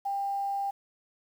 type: tone with quantisation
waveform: sine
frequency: 795 Hz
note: G5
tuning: 24 cents sharp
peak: -28 dBFS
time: 0.05-0.71 s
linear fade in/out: 10 ms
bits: 9
effects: none